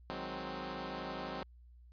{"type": "chord", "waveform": "10% pulse", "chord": "Ab dominant seventh", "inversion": "second", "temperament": "equal", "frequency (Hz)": [155.56, 185, 207.7, 261.6], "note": ["Eb3", "Gb3", "Ab3", "C4"], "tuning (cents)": [0, 0, 0, 0], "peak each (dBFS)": [-40, -36, -40, -35], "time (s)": [0.1, 1.43], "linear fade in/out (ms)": 0, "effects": ["added 60 Hz sine -55 dBFS peak until 1.92 s", "resampled to 11025 Hz"]}